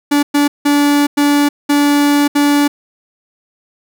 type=tone bursts at uneven times; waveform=45% pulse; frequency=289 Hz; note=D4; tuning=28 cents flat; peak=-9 dBFS; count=6; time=0.11-0.23 / 0.34-0.48 / 0.65-1.07 / 1.17-1.49 / 1.69-2.28 / 2.35-2.68 s; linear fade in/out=10 ms; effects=none